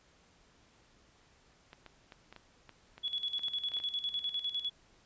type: clicks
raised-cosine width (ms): 0.3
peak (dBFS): -33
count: 12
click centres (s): 1.731 / 1.863 / 2.122 / 2.326 / 2.363 / 2.693 / 2.98 / 3.393 / 3.483 / 3.718 / 3.768 / 3.801
type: tone with tremolo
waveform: sine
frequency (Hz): 3385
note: G#7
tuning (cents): +32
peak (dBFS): -31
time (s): 3.03-4.7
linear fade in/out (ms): 20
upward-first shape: square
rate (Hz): 9.9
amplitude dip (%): 70
effects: pink hiss -65 dBFS RMS until 5.05 s + resampled to 16000 Hz